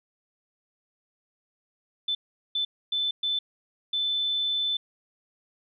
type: tone bursts at uneven times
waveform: sine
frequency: 3520 Hz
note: A7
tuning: in tune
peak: -24 dBFS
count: 5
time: 2.08-2.15 / 2.55-2.65 / 2.92-3.11 / 3.23-3.39 / 3.93-4.77 s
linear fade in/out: 5 ms
effects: none